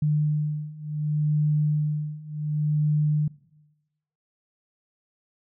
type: beating tone pair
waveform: sine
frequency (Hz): 150.2 / 150.88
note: D3 / D3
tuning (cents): +39 / +47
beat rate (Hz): 0.68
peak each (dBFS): -26 / -24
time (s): 0.02-3.28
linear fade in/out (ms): 5
effects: noise-tail reverb RT60 1.0 s tail -20 dB re dry